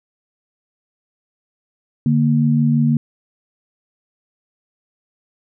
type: tone pair together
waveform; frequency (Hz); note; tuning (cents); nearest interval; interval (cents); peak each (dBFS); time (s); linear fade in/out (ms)
sine; 147.03 / 233.1; D3 / A#3; +2 / 0; minor sixth; 798; -15; 2.06-2.97; 2
effects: none